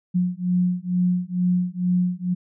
sine beating tone pair, 178.6 / 180.8 Hz, F3 / F#3, +39 / -40 cents, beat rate 2.2 Hz, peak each -22 dBFS, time 0.14-2.35 s, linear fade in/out 20 ms, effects none

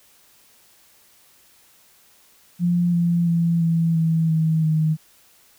sine tone with pitch steps, 174.61 / 171.51 / 168.47 / 165.48 / 162.54 / 159.66 / 156.82 Hz, F3 / F3 / E3 / E3 / E3 / D#3 / D#3, 0 / -31 / +38 / +7 / -24 / +45 / +14 cents, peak -16 dBFS, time 2.59-4.97 s, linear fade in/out 50 ms, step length 340 ms, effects white hiss -55 dBFS RMS until 5.58 s

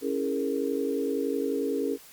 sine chord, A# half-diminished seventh, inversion first, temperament equal, 277.2 / 329.6 / 415.3 / 466.2 Hz, C#4 / E4 / G#4 / A#4, 0 / 0 / 0 / 0 cents, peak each -30 / -36 / -30 / -31 dBFS, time 0.01-1.98 s, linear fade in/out 50 ms, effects white hiss -51 dBFS RMS until 2.12 s + Opus 48 kbps

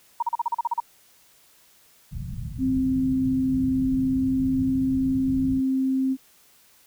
sine tone bursts, 939 Hz, A#5, 12 cents sharp, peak -20 dBFS, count 10, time 0.2-0.802 s, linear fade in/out 5 ms, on 26 ms, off 38 ms
white low-pass noise, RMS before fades -33 dBFS, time 2.11-5.61 s, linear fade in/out 20 ms, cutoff 180 Hz, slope 48 dB/octave
sine tone with pitch glide, 261.6 to 264 Hz, C4 to C4, 0 to +16 cents, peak -20 dBFS, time 2.58-6.17 s, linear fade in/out 50 ms, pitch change +16 cents, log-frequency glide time 3.66-5.22 s
effects white hiss -57 dBFS RMS until 6.86 s

